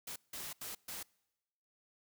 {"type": "noise bursts at uneven times", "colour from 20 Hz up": "white", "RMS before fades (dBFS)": -44, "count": 4, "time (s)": [[0.07, 0.16], [0.33, 0.53], [0.61, 0.75], [0.88, 1.03]], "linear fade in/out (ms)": 5, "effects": ["noise-tail reverb RT60 1.0 s tail -26 dB re dry"]}